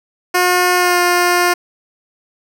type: tone with pitch glide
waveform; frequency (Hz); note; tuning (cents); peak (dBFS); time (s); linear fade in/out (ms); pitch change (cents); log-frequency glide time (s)
10% pulse; 359.9 to 353.9; F#4 to F4; -48 to +23; -3; 0.34-1.54; 10; -29; 0.74-1
effects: none